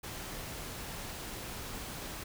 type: noise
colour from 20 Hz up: pink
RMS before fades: -42 dBFS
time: 0.03-2.24 s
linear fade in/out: 10 ms
effects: none